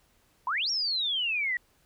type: exponential two-way sweep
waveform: sine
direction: up then down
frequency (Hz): 932.3 to 5670 to 1893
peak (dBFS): -26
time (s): 0.47-1.57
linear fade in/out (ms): 2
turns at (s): 0.7
effects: pink hiss -66 dBFS RMS until 1.85 s